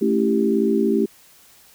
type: chord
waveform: sine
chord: A dominant seventh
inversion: none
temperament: equal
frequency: 220 / 277.2 / 329.6 / 392 Hz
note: A3 / C#4 / E4 / G4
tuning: 0 / 0 / 0 / 0 cents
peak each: -20 / -24 / -23 / -20 dBFS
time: 0.01-1.06 s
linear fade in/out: 10 ms
effects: white hiss -51 dBFS RMS until 1.74 s